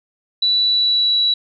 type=tone with pitch glide; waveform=sine; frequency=3951 to 3921 Hz; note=B7 to B7; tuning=0 to -13 cents; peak=-13 dBFS; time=0.42-1.34 s; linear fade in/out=5 ms; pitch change=-13 cents; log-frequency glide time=0.66-1.18 s; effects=none